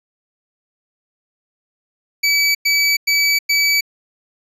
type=tone bursts; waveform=25% pulse; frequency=2291 Hz; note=D7; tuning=44 cents flat; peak=-9 dBFS; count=4; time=2.23-3.81 s; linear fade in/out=10 ms; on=320 ms; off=100 ms; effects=resampled to 32000 Hz